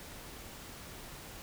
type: silence
effects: pink hiss -48 dBFS RMS until 1.42 s